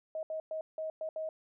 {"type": "tone bursts at uneven times", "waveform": "sine", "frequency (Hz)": 632, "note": "D#5", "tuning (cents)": 27, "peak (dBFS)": -34, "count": 6, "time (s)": [[0.15, 0.23], [0.3, 0.4], [0.51, 0.61], [0.78, 0.9], [1.01, 1.09], [1.16, 1.29]], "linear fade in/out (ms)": 2, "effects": []}